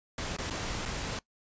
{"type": "noise with dropouts", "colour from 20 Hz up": "pink", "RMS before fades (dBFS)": -35, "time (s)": [0.18, 1.19], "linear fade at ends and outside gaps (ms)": 2, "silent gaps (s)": [[0.366, 0.385], [0.5, 0.507], [0.854, 0.858]], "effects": ["noise-tail reverb RT60 0.1 s tail -21 dB re dry", "resampled to 16000 Hz"]}